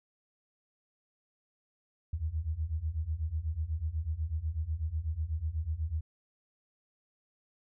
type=beating tone pair; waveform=sine; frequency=74.7 / 82.8 Hz; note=D2 / E2; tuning=+30 / +8 cents; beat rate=8.1 Hz; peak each=-35 / -33 dBFS; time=2.13-6.01 s; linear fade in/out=5 ms; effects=none